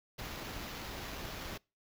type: noise with sample-and-hold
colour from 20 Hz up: pink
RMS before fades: -43 dBFS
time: 0.18-1.58 s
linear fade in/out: 10 ms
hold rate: 8820 Hz
effects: noise-tail reverb RT60 0.3 s tail -26 dB re dry